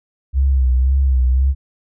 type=tone with vibrato; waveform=sine; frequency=65.41 Hz; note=C2; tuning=in tune; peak=-11 dBFS; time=0.33-1.55 s; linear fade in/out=50 ms; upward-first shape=sine; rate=1.9 Hz; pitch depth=70 cents each way; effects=none